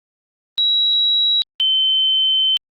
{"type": "tone pair in turn", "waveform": "sine", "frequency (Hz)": [3878, 3078], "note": ["B7", "G7"], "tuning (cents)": [-32, -32], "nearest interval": "major third", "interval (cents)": 400, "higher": "first", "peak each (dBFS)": -13, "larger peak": "neither", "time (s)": [[0.58, 1.42], [1.6, 2.57]], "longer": "second", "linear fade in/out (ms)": 0, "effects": ["Opus 24 kbps"]}